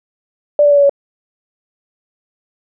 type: tone with pitch steps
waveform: sine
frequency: 587.3 / 580.9 / 574.5 / 568.3 / 562.1 Hz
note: D5 / D5 / D5 / C#5 / C#5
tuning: 0 / -19 / -38 / +43 / +24 cents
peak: -6 dBFS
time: 0.59-0.895 s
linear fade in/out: 2 ms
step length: 61 ms
effects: none